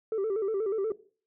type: tone with vibrato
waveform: sine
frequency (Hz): 416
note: G#4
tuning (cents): +3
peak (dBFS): -24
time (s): 0.12-0.92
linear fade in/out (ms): 2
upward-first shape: square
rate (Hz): 8.3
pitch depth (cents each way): 110
effects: noise-tail reverb RT60 0.4 s tail -17 dB re dry + tanh soft clip ceiling -25 dBFS